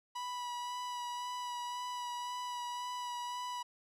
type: tone with vibrato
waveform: 45% pulse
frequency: 980 Hz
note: B5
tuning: 14 cents flat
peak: -38 dBFS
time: 0.15-3.63 s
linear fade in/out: 10 ms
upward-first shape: sine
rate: 1.9 Hz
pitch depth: 16 cents each way
effects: low-pass 9000 Hz 12 dB/octave